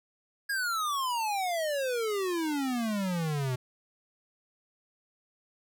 square exponential sweep, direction down, 1662 to 123.47 Hz, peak -29 dBFS, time 0.49-3.56 s, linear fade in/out 10 ms, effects none

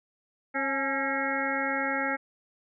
harmonic tone with a mistuned harmonic, 271.3 Hz, C#4, 37 cents flat, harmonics 1 / 2 / 3 / 5 / 6 / 7 / 8, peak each -34 / -34 / -34 / -34 / -34 / -34 / -34 dBFS, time 0.54-2.17 s, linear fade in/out 20 ms, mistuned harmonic 3, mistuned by +55 cents, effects none

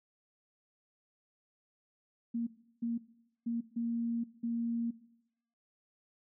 sine tone bursts at uneven times, 233.1 Hz, A#3, in tune, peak -31 dBFS, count 5, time 2.34-2.47 / 2.82-2.98 / 3.46-3.61 / 3.76-4.24 / 4.43-4.91 s, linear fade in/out 10 ms, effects noise-tail reverb RT60 0.8 s tail -18 dB re dry

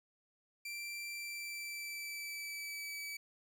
sawtooth tone with pitch glide, 2352 to 2294 Hz, D7 to D7, +2 to -41 cents, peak -38 dBFS, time 0.65-3.17 s, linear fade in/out 5 ms, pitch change -43 cents, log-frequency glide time 1.09-2.98 s, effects 12-bit

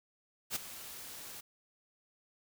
white noise with ADSR envelope, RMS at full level -33 dBFS, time 0.5-1.41 s, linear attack 58 ms, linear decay 11 ms, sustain -14 dB, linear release 10 ms, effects none

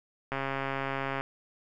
click train, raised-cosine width 0.5 ms, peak -17 dBFS, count 122, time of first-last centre 0.32-1.21 s, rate 136 Hz, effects none

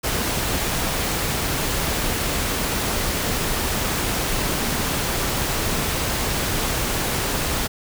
pink noise, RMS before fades -23 dBFS, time 0.03-7.68 s, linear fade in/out 20 ms, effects none

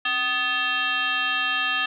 sine tone with frequency modulation, 2217 Hz, C#7, in tune, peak -21 dBFS, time 0.05-1.86 s, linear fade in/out 5 ms, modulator 485 Hz, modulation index 2.3, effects none

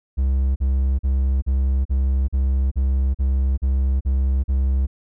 triangle tone bursts, 66.4 Hz, C2, 26 cents sharp, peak -14 dBFS, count 11, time 0.17-4.87 s, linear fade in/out 20 ms, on 390 ms, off 41 ms, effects none

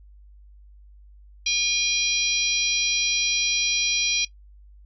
harmonic tone, 810 Hz, G#5, 43 cents flat, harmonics 3 / 4 / 5 / 6 / 7, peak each -25 / -26 / -28 / -31 / -27 dBFS, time 1.46-4.25 s, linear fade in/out 5 ms, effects noise-tail reverb RT60 0.1 s tail -18 dB re dry + added 50 Hz sine -46 dBFS peak until 4.85 s

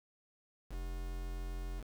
triangle tone with quantisation, 43.77 Hz, F1, 5 cents sharp, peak -36 dBFS, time 0.69-1.84 s, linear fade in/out 50 ms, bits 8, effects none

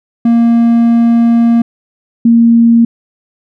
triangle / sine tone pair in turn, 233.1 / 232.1 Hz, A#3 / A#3, 0 / -7 cents, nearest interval unison, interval 7 cents, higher first, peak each -3 dBFS, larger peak neither, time 0.25-1.62 / 2.25-2.85 s, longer first, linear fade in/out 5 ms, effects none

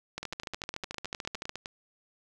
two click trains, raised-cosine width 0.2 ms, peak -18 / -20 dBFS, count 19 / 15, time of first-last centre 0.18-1.494 / 0.23-1.659 s, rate 13.7 / 9.8 Hz, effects none

